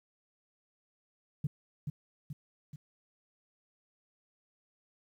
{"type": "tone with echo", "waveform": "sine", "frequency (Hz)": 146.6, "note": "D3", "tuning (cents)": -3, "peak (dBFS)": -27, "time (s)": [1.44, 1.47], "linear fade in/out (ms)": 5, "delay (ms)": 430, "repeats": 3, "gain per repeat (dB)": -5, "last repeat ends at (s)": 2.76, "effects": ["tanh soft clip ceiling -24 dBFS", "11-bit"]}